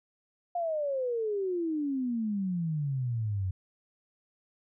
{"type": "exponential sweep", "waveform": "sine", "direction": "down", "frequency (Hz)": [711, 90.8], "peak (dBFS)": -28, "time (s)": [0.55, 3.51], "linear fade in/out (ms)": 5, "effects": []}